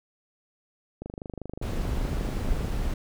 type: click train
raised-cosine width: 2 ms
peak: -22 dBFS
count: 42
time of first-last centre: 1.02-2.647 s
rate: 25.2 Hz
type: noise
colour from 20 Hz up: brown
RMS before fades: -28 dBFS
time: 1.62-2.94 s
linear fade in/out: 5 ms
effects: none